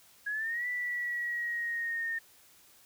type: exponential two-way sweep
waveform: sine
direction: up then down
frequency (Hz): 1651 to 1975.5 to 1826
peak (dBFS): -31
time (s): 0.26-2.19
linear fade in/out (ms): 10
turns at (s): 0.67
effects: white hiss -60 dBFS RMS until 2.85 s